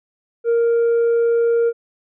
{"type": "tone with tanh clipping", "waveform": "sine", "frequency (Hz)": 466.2, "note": "A#4", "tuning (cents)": 0, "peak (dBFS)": -14, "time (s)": [0.44, 1.73], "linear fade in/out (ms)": 50, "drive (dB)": 2, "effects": []}